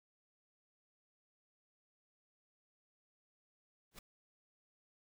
pink noise with exponential growth, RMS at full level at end -45 dBFS, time 3.91-3.99 s, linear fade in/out 5 ms, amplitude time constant 16 ms, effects none

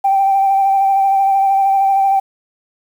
sine tone with vibrato, 782 Hz, G5, 4 cents flat, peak -9 dBFS, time 0.04-2.2 s, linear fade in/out 10 ms, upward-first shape sine, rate 13 Hz, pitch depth 21 cents each way, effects tanh soft clip ceiling -5 dBFS + 7-bit

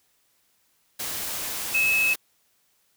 sine tone in noise, 2588 Hz, E7, 32 cents flat, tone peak -19 dBFS, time 1.74-2.14 s, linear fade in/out 10 ms, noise white, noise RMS -31 dBFS, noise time 0.99-2.16 s, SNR +9 dB, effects white hiss -67 dBFS RMS until 2.96 s

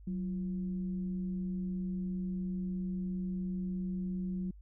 sine tone with frequency modulation, 185 Hz, F#3, in tune, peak -33 dBFS, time 0.07-4.51 s, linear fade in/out 5 ms, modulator 158 Hz, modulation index 0.3, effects added 50 Hz sine -50 dBFS peak until 4.61 s

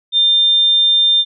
sine tone, 3600 Hz, A7, 39 cents sharp, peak -9 dBFS, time 0.12-1.25 s, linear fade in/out 50 ms, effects none

